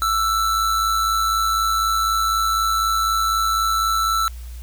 square tone with amplitude modulation, 1328 Hz, E6, 12 cents sharp, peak -16 dBFS, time 0.02-4.28 s, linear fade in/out 0 ms, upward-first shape sine, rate 104 Hz, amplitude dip 45%, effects added 60 Hz sine -31 dBFS peak until 4.62 s + white hiss -48 dBFS RMS until 4.62 s

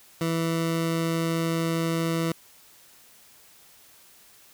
20% pulse tone, 164.81 Hz, E3, in tune, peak -19 dBFS, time 0.21-2.32 s, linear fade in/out 2 ms, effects white hiss -54 dBFS RMS until 4.53 s

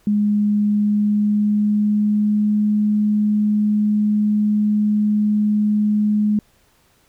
sine tone with pitch glide, 207.7 to 210.1 Hz, G#3 to G#3, 0 to +20 cents, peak -14 dBFS, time 0.07-6.39 s, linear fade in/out 2 ms, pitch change +20 cents, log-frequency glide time 0.64-2.64 s, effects pink hiss -58 dBFS RMS until 7.08 s

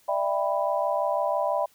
sine chord, E minor seventh, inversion third, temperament just, 593.3 / 659.3 / 791.1 / 988.9 Hz, D5 / E5 / G5 / B5, +18 / 0 / +16 / +2 cents, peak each -27 / -28 / -30 / -29 dBFS, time 0.08-1.66 s, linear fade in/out 10 ms, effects white hiss -61 dBFS RMS until 1.74 s

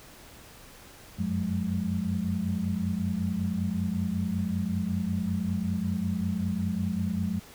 sine tone cluster, 91.1 / 96.4 / 181.7 / 211.2 Hz, F#2 / G2 / F#3 / G#3, -26 / -28 / -31 / +29 cents, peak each -35 / -35 / -30 / -30 dBFS, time 1.18-7.4 s, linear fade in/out 20 ms, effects pink hiss -50 dBFS RMS until 7.54 s

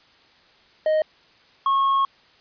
triangle tone pair in turn, 622.3 / 1091.5 Hz, D#5 / C#6, 0 / -27 cents, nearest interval minor seventh, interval 973 cents, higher second, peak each -15 dBFS, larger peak neither, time 0.86-1.02 / 1.66-2.05 s, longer second, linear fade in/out 2 ms, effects white hiss -55 dBFS RMS until 2.4 s + resampled to 11025 Hz

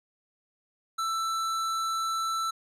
square tone, 1328 Hz, E6, 12 cents sharp, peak -28 dBFS, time 0.98-2.51 s, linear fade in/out 10 ms, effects low-pass 10000 Hz 12 dB/octave

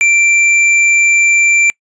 sine tone with tanh clipping, 2353 Hz, D7, 3 cents sharp, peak -9 dBFS, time 0.01-1.7 s, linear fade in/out 0 ms, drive 13 dB, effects noise-tail reverb RT60 0.1 s tail -26 dB re dry + resampled to 24000 Hz

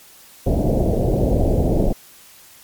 pink low-pass noise, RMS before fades -17 dBFS, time 0.46-1.93 s, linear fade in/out 10 ms, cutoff 690 Hz, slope 48 dB/octave, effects white hiss -46 dBFS RMS until 2.63 s + MP3 96 kbps

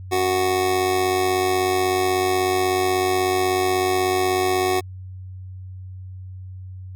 25% pulse tone with amplitude modulation, 370 Hz, F#4, in tune, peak -12 dBFS, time 0.11-4.81 s, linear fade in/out 20 ms, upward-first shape sine, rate 96.3 Hz, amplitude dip 55%, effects added 93 Hz sine -33 dBFS peak until 6.95 s

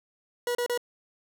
40% pulse tone bursts, 484 Hz, B4, 35 cents flat, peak -25 dBFS, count 3, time 0.47-0.776 s, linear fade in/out 2 ms, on 80 ms, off 33 ms, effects none

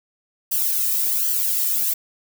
violet noise with flanger, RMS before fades -21 dBFS, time 0.51-1.94 s, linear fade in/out 10 ms, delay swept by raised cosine 0.65 to 1.65 ms, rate 1.3 Hz, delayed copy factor +0.7, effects none

